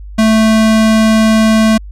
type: tone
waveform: square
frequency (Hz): 220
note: A3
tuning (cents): 0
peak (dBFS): -7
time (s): 0.18-1.78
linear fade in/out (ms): 10
effects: added 50 Hz sine -26 dBFS peak until 1.91 s + low-pass 10000 Hz 12 dB/octave